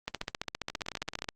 two click trains, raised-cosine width 0.2 ms, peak -15 / -21 dBFS, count 19 / 11, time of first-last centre 0.08-1.288 / 0.7-1.243 s, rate 14.9 / 18.4 Hz, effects Opus 32 kbps

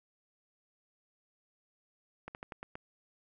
slowing click train, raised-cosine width 0.5 ms, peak -27 dBFS, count 6, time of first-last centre 2.28-2.755 s, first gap 69 ms, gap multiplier 1.16, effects none

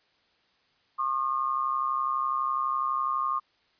sine tone pair together, 1078 / 1210 Hz, C#6 / D#6, -49 / -49 cents, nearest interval major second, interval 200 cents, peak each -28 dBFS, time 0.98-3.4 s, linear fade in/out 20 ms, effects white hiss -67 dBFS RMS until 3.79 s + resampled to 11025 Hz

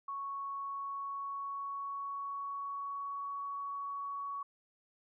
sine tone with pitch glide, 1108.7 to 1121.6 Hz, C#6 to C#6, 0 to +20 cents, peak -37 dBFS, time 0.08-4.43 s, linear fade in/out 5 ms, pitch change +20 cents, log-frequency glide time 0.5-3.34 s, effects none

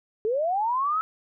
sine linear sweep, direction up, 415.3 to 1318.5 Hz, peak -22 dBFS, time 0.25-1.01 s, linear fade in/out 0 ms, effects none

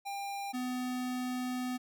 square tone pair in turn, 798 / 251.4 Hz, G5 / B3, +31 / +31 cents, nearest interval octave + minor sixth, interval 2000 cents, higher first, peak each -37 / -34 dBFS, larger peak second, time 0.05-0.53 / 0.53-1.78 s, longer second, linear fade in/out 20 ms, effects none

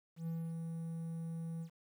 triangle tone with ADSR envelope, 164.81 Hz, E3, in tune, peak -34 dBFS, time 0.16-1.7 s, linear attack 110 ms, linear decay 250 ms, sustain -3 dB, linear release 85 ms, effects 11-bit

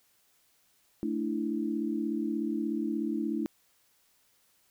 sine chord, A suspended fourth, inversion none, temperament just, 220 / 293.3 / 330 Hz, A3 / D4 / E4, 0 / -2 / +2 cents, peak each -33 dBFS, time 1.03-3.46 s, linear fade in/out 0 ms, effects white hiss -68 dBFS RMS until 4.7 s

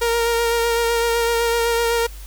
sawtooth tone with vibrato, 466.2 Hz, A#4, in tune, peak -13 dBFS, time 0.01-2.07 s, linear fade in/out 10 ms, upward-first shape sine, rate 7.9 Hz, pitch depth 19 cents each way, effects added 50 Hz sine -33 dBFS peak until 2.26 s + white hiss -44 dBFS RMS until 2.26 s

